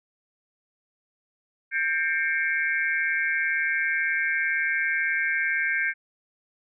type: tone cluster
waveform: sine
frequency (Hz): 1586 / 1803 / 2155 / 2313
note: G6 / A6 / C#7 / D7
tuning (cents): +20 / +42 / -49 / -27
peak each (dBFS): -25 / -32 / -28 / -31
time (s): 1.71-5.94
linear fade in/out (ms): 50
effects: none